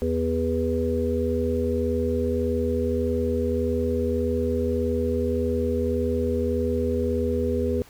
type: harmonic tone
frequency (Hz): 81.7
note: E2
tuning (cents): -15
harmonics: 1 / 3 / 5 / 6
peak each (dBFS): -27 / -27 / -27 / -27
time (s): 0.02-7.82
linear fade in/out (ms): 0
effects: pink hiss -51 dBFS RMS until 7.89 s